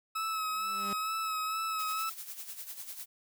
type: tone with vibrato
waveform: 40% pulse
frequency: 1292 Hz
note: E6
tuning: 35 cents flat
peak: -31 dBFS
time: 0.15-2.1 s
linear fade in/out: 10 ms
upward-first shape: sine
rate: 2.2 Hz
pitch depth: 28 cents each way
type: tone with exponential growth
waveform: sawtooth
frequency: 200 Hz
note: G3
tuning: 35 cents sharp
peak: -32 dBFS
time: 0.42-0.93 s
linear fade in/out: 0 ms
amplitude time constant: 110 ms
type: noise with tremolo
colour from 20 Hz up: blue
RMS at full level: -41 dBFS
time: 1.78-3.06 s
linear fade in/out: 20 ms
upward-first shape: sine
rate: 10 Hz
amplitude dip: 65%
effects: none